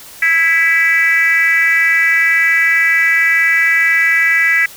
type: tone with frequency modulation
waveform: sine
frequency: 1975.5 Hz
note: B6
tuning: in tune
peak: -8 dBFS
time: 0.22-4.66 s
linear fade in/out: 5 ms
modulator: 329 Hz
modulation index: 1
effects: tanh soft clip ceiling -4 dBFS + white hiss -36 dBFS RMS until 4.76 s